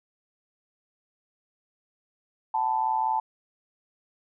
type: tone with amplitude modulation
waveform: sine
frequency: 880 Hz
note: A5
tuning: in tune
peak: -19 dBFS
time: 2.54-3.2 s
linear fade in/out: 5 ms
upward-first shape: sine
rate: 125 Hz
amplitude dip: 80%
effects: none